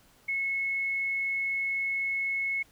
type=tone; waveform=sine; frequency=2188 Hz; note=C#7; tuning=23 cents flat; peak=-27 dBFS; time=0.28-2.63 s; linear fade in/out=10 ms; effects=pink hiss -61 dBFS RMS until 2.71 s